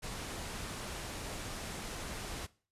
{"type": "low-pass noise", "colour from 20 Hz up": "pink", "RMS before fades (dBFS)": -42, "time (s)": [0.02, 2.47], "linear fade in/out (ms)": 20, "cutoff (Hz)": 11000, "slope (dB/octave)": 24, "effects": ["noise-tail reverb RT60 0.4 s tail -20 dB re dry", "resampled to 32000 Hz"]}